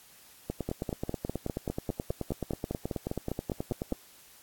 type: two click trains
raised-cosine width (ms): 2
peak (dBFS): -18 / -18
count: 33 / 17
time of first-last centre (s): 0.5-3.926 / 0.69-3.922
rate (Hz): 9.34 / 4.95
effects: white hiss -56 dBFS RMS until 4.42 s + AAC 64 kbps